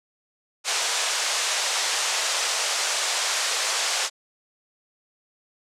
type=band-pass noise; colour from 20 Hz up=white; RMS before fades=-25 dBFS; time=0.64-4.1 s; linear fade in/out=50 ms; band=520 to 7800 Hz; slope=24 dB/octave; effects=low-pass 12000 Hz 12 dB/octave